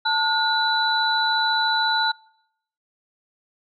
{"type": "tone cluster", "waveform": "sine", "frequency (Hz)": [883, 1441, 3973], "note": ["A5", "F#6", "B7"], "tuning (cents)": [6, -46, 10], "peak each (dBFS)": -23, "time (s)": [0.05, 2.12], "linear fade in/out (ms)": 10, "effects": ["noise-tail reverb RT60 0.8 s tail -26 dB re dry"]}